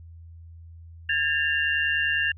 sine tone cluster, 1639 / 1789 / 2782 Hz, G#6 / A6 / F7, -23 / +28 / -7 cents, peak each -26 dBFS, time 1.09-2.32 s, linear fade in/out 5 ms, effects added 83 Hz sine -42 dBFS peak until 2.37 s

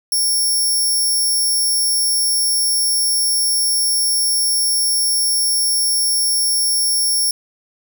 15% pulse tone, 5480 Hz, F8, 34 cents flat, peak -9 dBFS, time 0.12-7.31 s, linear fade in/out 2 ms, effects 8-bit

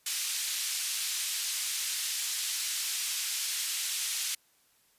white band-pass noise, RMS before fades -33 dBFS, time 0.06-4.35 s, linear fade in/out 5 ms, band 2600 to 9100 Hz, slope 12 dB/octave, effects white hiss -67 dBFS RMS until 4.98 s + resampled to 32000 Hz

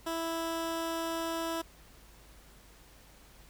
15% pulse tone, 329.6 Hz, E4, in tune, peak -26 dBFS, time 0.06-1.62 s, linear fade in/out 10 ms, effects added 50 Hz sine -58 dBFS peak until 3.49 s + pink hiss -58 dBFS RMS until 3.49 s

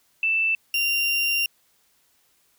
sine / 35% pulse tone pair in turn, 2653 / 2774 Hz, E7 / F7, +10 / -12 cents, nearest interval minor second, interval 78 cents, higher second, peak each -19 / -19 dBFS, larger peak neither, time 0.23-0.55 / 0.74-1.46 s, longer second, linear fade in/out 2 ms, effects white hiss -64 dBFS RMS until 2.58 s

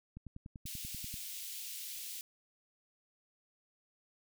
click train, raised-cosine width 5 ms, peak -34 dBFS, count 11, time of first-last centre 0.17-1.141 s, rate 10.3 Hz
white high-pass noise, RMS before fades -44 dBFS, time 0.66-2.21 s, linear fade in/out 0 ms, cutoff 2500 Hz, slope 24 dB/octave
effects none

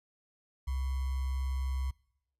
sine tone with sample-and-hold, 66 Hz, C2, 16 cents sharp, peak -30 dBFS, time 0.67-1.91 s, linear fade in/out 10 ms, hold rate 1050 Hz, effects noise-tail reverb RT60 0.8 s tail -24 dB re dry + resampled to 32000 Hz

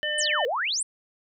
harmonic tone, 601 Hz, D5, 40 cents sharp, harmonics 1 / 3 / 5, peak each -32 / -28 / -29 dBFS, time 0.03-0.45 s, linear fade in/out 0 ms
sine exponential two-way sweep, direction down then up, 9580 to 450.8 to 9580 Hz, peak -24 dBFS, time 0.18-0.83 s, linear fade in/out 5 ms, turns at 0.46 s
effects none

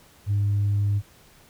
sine tone, 101.7 Hz, G#2, 36 cents flat, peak -18 dBFS, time 0.26-1.02 s, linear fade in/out 50 ms, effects tanh soft clip ceiling -17 dBFS + pink hiss -54 dBFS RMS until 1.49 s

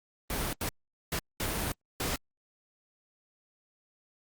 pink noise bursts at uneven times, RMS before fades -32 dBFS, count 5, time 0.3-0.53 / 0.61-0.69 / 1.12-1.19 / 1.4-1.72 / 2-2.16 s, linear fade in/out 2 ms, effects Opus 32 kbps

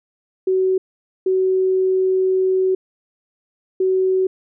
sine tone bursts at uneven times, 375.8 Hz, F#4, 27 cents sharp, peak -14 dBFS, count 3, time 0.47-0.78 / 1.26-2.75 / 3.8-4.27 s, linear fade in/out 5 ms, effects none

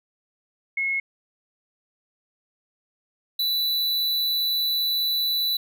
sine / square tone pair in turn, 2174 / 3969 Hz, C#7 / B7, -34 / +8 cents, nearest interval minor seventh, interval 1042 cents, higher second, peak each -22 dBFS, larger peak neither, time 0.77-1 / 3.39-5.57 s, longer second, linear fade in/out 5 ms, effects none

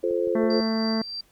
sine chord, F major, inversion none, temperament just, 349.2 / 436.5 / 523.8 Hz, F4 / A4 / C5, 0 / -14 / +2 cents, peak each -26 dBFS, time 0.03-0.61 s, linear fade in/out 10 ms
click train, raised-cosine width 2 ms, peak -30 dBFS, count 4, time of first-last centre 0.11-0.602 s, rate 6.1 Hz
harmonic tone, 222.2 Hz, A3, 17 cents sharp, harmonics 1 / 2 / 3 / 4 / 5 / 6 / 7 / 8 / 9, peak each -23 / -32 / -33 / -39 / -38 / -45 / -43 / -46 / -43 dBFS, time 0.35-1.02 s, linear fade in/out 5 ms
sine tone with tremolo, 4699 Hz, D8, in tune, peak -29 dBFS, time 0.5-1.21 s, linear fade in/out 5 ms, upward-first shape triangle, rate 3.2 Hz, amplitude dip 50%
effects pink hiss -61 dBFS RMS until 1.31 s

